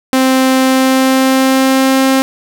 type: tone with pitch glide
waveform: sawtooth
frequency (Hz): 261.6 to 265.9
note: C4 to C4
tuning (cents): 0 to +28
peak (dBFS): -4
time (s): 0.13-2.22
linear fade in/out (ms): 0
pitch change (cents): +28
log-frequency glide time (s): 0.6-2.01
effects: none